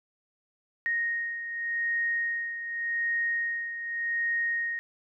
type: beating tone pair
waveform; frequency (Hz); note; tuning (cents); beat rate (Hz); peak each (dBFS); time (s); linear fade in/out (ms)
sine; 1864.7 / 1865.56; A#6 / A#6; 0 / +1; 0.86; -28 / -35; 0.86-4.79; 0
effects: none